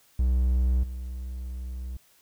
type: tone with level steps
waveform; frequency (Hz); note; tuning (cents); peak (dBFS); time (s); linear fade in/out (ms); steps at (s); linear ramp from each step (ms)
triangle; 62.7; B1; +27; -18 / -30; 0.19-1.97; 5; 0.83; 5
effects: white hiss -61 dBFS RMS until 2.21 s